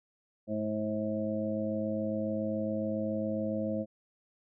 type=harmonic tone with a mistuned harmonic; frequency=107.2 Hz; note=A2; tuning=45 cents flat; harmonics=1 / 2 / 3 / 5 / 6; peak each=-42 / -33 / -38 / -35 / -39 dBFS; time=0.47-3.86 s; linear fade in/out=50 ms; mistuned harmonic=1; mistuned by=-59 cents; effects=none